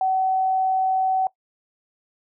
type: tone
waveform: sine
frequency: 757 Hz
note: F#5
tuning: 39 cents sharp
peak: -18 dBFS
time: 0.01-1.27 s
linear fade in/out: 2 ms
effects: noise-tail reverb RT60 0.1 s tail -20 dB re dry